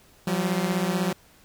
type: beating tone pair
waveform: sawtooth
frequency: 174.61 / 190.61 Hz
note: F3 / G3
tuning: 0 / -48 cents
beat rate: 16 Hz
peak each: -22 dBFS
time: 0.27-1.13 s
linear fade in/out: 5 ms
effects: pink hiss -56 dBFS RMS until 1.44 s